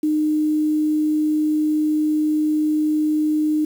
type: tone with quantisation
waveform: sine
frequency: 305.9 Hz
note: D#4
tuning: 29 cents flat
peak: -16 dBFS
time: 0.03-3.65 s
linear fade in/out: 5 ms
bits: 7
effects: none